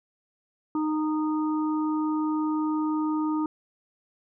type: harmonic tone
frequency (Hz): 308.6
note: D#4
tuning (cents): -14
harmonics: 1 / 3 / 4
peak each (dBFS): -24 / -34 / -36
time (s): 0.75-3.46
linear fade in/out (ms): 2
effects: none